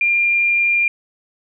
sine tone, 2396 Hz, D7, 34 cents sharp, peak -13 dBFS, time 0.01-0.88 s, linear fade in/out 2 ms, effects none

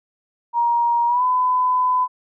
sine tone with pitch glide, 944 to 1005.9 Hz, A#5 to B5, +22 to +31 cents, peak -15 dBFS, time 0.53-2.08 s, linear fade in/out 50 ms, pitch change +109 cents, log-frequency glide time 1.07-1.23 s, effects none

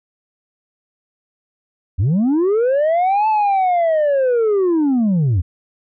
sine linear two-way sweep, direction up then down, 77.5 to 880 to 77.5 Hz, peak -10 dBFS, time 1.98-5.42 s, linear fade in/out 20 ms, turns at 3.28 s, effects tanh soft clip ceiling -12 dBFS

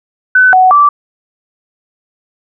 sine tone with pitch steps, 1508 / 744 / 1164 Hz, F#6 / F#5 / D6, +32 / +9 / -16 cents, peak -3 dBFS, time 0.35-0.89 s, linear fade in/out 5 ms, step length 180 ms, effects none

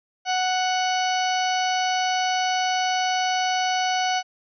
harmonic tone with a mistuned harmonic, 740 Hz, F#5, in tune, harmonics 1 / 2 / 3 / 4 / 5 / 6 / 7 / 8, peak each -22 / -30 / -32 / -30 / -40 / -34 / -40 / -34 dBFS, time 0.25-4.23 s, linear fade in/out 50 ms, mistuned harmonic 5, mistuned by +37 cents, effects none

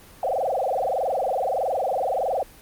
sine tone with frequency modulation, 643 Hz, E5, 43 cents flat, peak -21 dBFS, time 0.23-2.43 s, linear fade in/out 2 ms, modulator 21.6 Hz, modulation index 6.6, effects pink hiss -48 dBFS RMS until 2.61 s + Opus 24 kbps

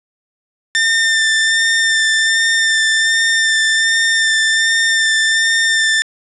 sawtooth tone with vibrato, 1795 Hz, A6, 34 cents sharp, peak -8 dBFS, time 0.75-6.02 s, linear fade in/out 0 ms, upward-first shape sine, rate 1.3 Hz, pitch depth 17 cents each way, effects resampled to 22050 Hz + 7-bit

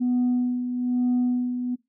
sine tone with tremolo, 247.4 Hz, B3, 3 cents sharp, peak -17 dBFS, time 0-1.76 s, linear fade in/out 20 ms, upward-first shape sine, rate 1.1 Hz, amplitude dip 60%, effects noise-tail reverb RT60 0.2 s tail -20 dB re dry + tanh soft clip ceiling -17 dBFS

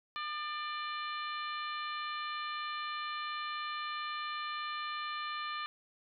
harmonic tone with a mistuned harmonic, 593 Hz, D5, 17 cents sharp, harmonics 2 / 3 / 4 / 5 / 6 / 7, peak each -38 / -44 / -46 / -47 / -48 / -49 dBFS, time 0.16-5.66 s, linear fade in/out 0 ms, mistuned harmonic 2, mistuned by +31 cents, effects none

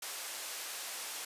white band-pass noise, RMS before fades -42 dBFS, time 0.02-1.25 s, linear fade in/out 5 ms, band 500 to 11000 Hz, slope 12 dB/octave, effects resampled to 32000 Hz

